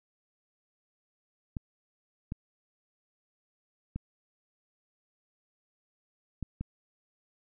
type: clicks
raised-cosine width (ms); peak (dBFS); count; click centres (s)
5; -22; 5; 1.568 / 2.321 / 3.96 / 6.427 / 6.61
effects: none